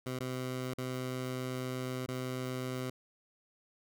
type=tone with dropouts; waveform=15% pulse; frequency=128.1 Hz; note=C3; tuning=36 cents flat; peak=-29 dBFS; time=0.06-2.9 s; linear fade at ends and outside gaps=5 ms; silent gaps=0.19-0.204 / 0.738-0.782 / 2.062-2.083 s; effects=none